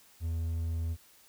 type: tone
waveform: triangle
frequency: 82.41 Hz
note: E2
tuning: in tune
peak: -28 dBFS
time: 0.2-0.97 s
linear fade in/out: 50 ms
effects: white hiss -60 dBFS RMS until 1.28 s